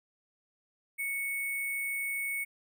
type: tone with sample-and-hold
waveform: sine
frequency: 2217 Hz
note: C#7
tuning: in tune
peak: -31 dBFS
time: 0.98-2.45 s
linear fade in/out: 20 ms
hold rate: 11025 Hz
effects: none